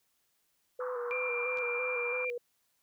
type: tone with vibrato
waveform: sine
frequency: 491.7 Hz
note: B4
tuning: 8 cents flat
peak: -34 dBFS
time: 0.79-2.38 s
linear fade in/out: 5 ms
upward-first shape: square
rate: 3 Hz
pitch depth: 33 cents each way
type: band-pass noise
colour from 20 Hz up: pink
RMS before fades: -43 dBFS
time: 0.8-2.25 s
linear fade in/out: 5 ms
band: 1000 to 1400 Hz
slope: 48 dB/octave
type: tone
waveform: sine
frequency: 2378 Hz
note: D7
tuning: 21 cents sharp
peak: -33 dBFS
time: 1.11-2.3 s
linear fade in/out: 0 ms
type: clicks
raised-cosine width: 0.2 ms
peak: -33 / -34 dBFS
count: 2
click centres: 1.573 / 1.586 s
effects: white hiss -75 dBFS RMS until 2.82 s